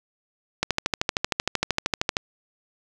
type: click train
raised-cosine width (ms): 0.2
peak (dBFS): -4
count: 21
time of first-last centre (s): 0.63-2.168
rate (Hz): 13
effects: none